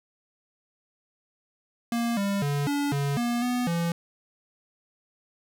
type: tone with pitch steps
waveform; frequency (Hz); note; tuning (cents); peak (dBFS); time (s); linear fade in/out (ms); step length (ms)
square; 234.5 / 199.4 / 143.4 / 286.3 / 141.4 / 238.6 / 246.6 / 169.5; A#3 / G3 / D3 / D4 / C#3 / A#3 / B3 / E3; +11 / +30 / -41 / -44 / +35 / +41 / -2 / +49; -25; 1.92-3.92; 2; 250
effects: none